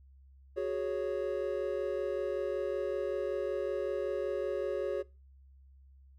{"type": "chord", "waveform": "triangle", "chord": "F# suspended second", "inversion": "none", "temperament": "equal", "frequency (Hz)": [370, 415.3, 554.4], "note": ["F#4", "G#4", "C#5"], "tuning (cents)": [0, 0, 0], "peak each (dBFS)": [-34, -34, -33], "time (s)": [0.56, 5.03], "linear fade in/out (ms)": 20, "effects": ["noise-tail reverb RT60 0.3 s tail -23 dB re dry", "added 67 Hz sine -55 dBFS peak until 6.18 s"]}